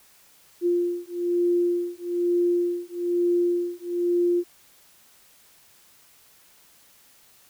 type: beating tone pair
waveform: sine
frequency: 349.2 / 350.3 Hz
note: F4 / F4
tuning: 0 / +5 cents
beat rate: 1.1 Hz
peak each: -24 dBFS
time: 0.61-4.44 s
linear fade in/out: 50 ms
effects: white hiss -56 dBFS RMS until 7.49 s